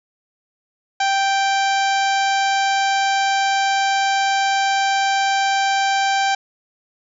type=harmonic tone; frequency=784 Hz; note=G5; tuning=in tune; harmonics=1 / 2 / 3 / 4 / 5 / 6 / 7 / 8 / 9; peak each=-17 / -23 / -27 / -29 / -31 / -33 / -34 / -35 / -36 dBFS; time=1-6.35 s; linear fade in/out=5 ms; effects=none